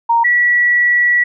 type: tone pair in turn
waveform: sine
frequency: 930 / 1940.7 Hz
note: A#5 / B6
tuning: -4 / -31 cents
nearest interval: octave + minor second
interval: 1273 cents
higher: second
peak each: -9 dBFS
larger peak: neither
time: 0.09-0.24 / 0.24-1.24 s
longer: second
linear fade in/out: 10 ms
effects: none